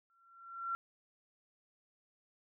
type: tone with exponential growth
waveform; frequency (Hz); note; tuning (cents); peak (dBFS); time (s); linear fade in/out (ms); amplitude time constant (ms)
sine; 1363; F6; -43; -32; 0.1-0.75; 0; 140
effects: none